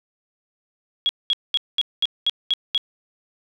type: tone bursts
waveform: sine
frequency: 3322 Hz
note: G#7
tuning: in tune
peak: -16 dBFS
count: 8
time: 1.06-2.778 s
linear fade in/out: 0 ms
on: 31 ms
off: 210 ms
effects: none